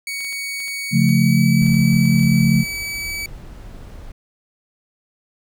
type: tone with pitch glide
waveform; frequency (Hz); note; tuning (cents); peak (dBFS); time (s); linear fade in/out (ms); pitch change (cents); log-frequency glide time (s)
sawtooth; 2240 to 2288; C#7 to D7; +18 to -46; -21; 0.07-3.26; 2; +36; 0.93-1.48
type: clicks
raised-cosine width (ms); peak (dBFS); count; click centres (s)
0.2; -24; 11; 0.206 / 0.247 / 0.327 / 0.603 / 0.681 / 1.092 / 1.666 / 1.743 / 2.055 / 2.194 / 2.232
type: chord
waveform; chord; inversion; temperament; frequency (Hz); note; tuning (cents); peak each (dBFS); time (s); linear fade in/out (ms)
sine; Db augmented; none; equal; 138.59 / 174.61 / 220; Db3 / F3 / A3; 0 / 0 / 0; -16; 0.91-2.65; 50
type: noise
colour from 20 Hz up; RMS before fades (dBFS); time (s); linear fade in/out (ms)
brown; -36; 1.61-4.12; 5
effects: none